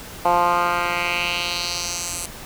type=tone with band-pass filter sweep; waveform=10% pulse; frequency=174.61 Hz; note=F3; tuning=in tune; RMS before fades=-22 dBFS; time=0.25-2.26 s; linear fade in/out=5 ms; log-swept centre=830 to 9100 Hz; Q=2.2; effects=pink hiss -37 dBFS RMS until 2.45 s